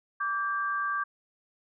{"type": "tone pair together", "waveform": "sine", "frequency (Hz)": [1160.9, 1590], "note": ["D6", "G6"], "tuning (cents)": [-20, 24], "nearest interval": "perfect fourth", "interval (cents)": 544, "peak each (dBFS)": [-29, -31], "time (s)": [0.2, 1.04], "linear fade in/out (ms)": 10, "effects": []}